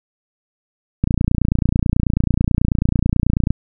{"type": "click train", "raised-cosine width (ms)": 5, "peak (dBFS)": -3, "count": 73, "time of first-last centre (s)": [1.04, 3.506], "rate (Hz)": 29.2, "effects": []}